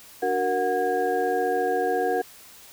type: tone cluster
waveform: sine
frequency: 293.4 / 372 / 466.4 / 733 / 1632 Hz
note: D4 / F#4 / A#4 / F#5 / G#6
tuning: -2 / +9 / +1 / -16 / -31 cents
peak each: -33 / -28 / -25 / -25 / -33 dBFS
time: 0.22-2.22 s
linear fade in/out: 10 ms
effects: tanh soft clip ceiling -10 dBFS + white hiss -48 dBFS RMS until 2.72 s